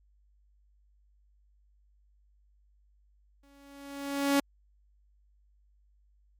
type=tone with exponential growth; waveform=sawtooth; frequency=280.1 Hz; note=C#4; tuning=18 cents sharp; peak=-17 dBFS; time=3.43-4.4 s; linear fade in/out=5 ms; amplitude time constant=210 ms; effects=added 50 Hz sine -62 dBFS peak until 6.39 s + MP3 96 kbps